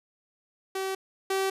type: tone pair in turn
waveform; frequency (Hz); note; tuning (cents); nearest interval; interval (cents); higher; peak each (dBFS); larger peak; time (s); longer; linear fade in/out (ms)
sawtooth; 383.2 / 385.4; G4 / G4; -39 / -29; unison; 10; second; -25 / -21; second; 0.75-0.95 / 1.3-1.5; neither; 5
effects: resampled to 32000 Hz